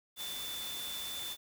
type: tone in noise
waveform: sine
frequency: 3520 Hz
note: A7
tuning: in tune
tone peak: -40 dBFS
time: 0.16-1.37 s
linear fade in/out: 50 ms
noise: white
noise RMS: -43 dBFS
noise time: 0.16-1.37 s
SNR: 0 dB
effects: none